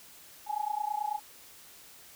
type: tone with amplitude modulation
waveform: sine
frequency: 841 Hz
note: G#5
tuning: 22 cents sharp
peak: -26 dBFS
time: 0.46-1.2 s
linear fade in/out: 50 ms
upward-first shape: sine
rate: 29.2 Hz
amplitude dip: 90%
effects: white hiss -53 dBFS RMS until 2.15 s